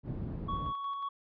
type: low-pass noise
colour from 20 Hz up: white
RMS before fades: -38 dBFS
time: 0.03-0.73 s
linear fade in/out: 50 ms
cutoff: 180 Hz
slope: 12 dB/octave
type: tone with tremolo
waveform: triangle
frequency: 1116 Hz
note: C#6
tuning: 11 cents sharp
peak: -31 dBFS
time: 0.48-1.09 s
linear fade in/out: 10 ms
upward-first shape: square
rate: 5.5 Hz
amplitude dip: 30%
effects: resampled to 11025 Hz